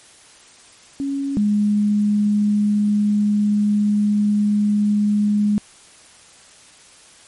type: tone pair in turn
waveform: sine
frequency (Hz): 277.2 / 207.7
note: C#4 / G#3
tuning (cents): 0 / 0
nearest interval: perfect fourth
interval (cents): 500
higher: first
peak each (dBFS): -20 / -14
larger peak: second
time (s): 1-1.37 / 1.37-5.58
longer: second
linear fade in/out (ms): 0
effects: white hiss -47 dBFS RMS until 7.27 s + MP3 48 kbps